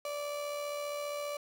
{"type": "tone with amplitude modulation", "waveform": "35% pulse", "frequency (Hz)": 582, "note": "D5", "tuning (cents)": -16, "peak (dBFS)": -32, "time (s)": [0.05, 1.37], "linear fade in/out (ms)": 2, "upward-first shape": "sine", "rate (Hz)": 75, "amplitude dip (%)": 35, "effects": []}